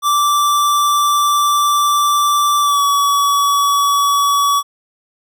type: tone with pitch glide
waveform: square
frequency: 1169 to 1136.4 Hz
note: D6 to C#6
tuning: -8 to +43 cents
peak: -12 dBFS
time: 0.02-4.63 s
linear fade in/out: 50 ms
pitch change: -49 cents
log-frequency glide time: 2.6-2.82 s
effects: none